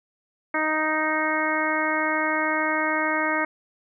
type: harmonic tone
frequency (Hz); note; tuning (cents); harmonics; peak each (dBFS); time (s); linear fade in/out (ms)
311.1; D#4; 0; 1 / 2 / 3 / 4 / 5 / 6 / 7; -29 / -29 / -29 / -29 / -29 / -29 / -29; 0.54-3.45; 5
effects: none